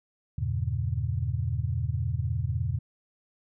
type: chord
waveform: sine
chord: E diminished seventh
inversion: none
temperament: just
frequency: 82.41 / 98.89 / 118.67 / 142.4 Hz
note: E2 / G2 / Bb2 / Db3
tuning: 0 / +16 / +31 / +47 cents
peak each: -31 / -32 / -30 / -34 dBFS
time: 0.38-2.79 s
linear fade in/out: 5 ms
effects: none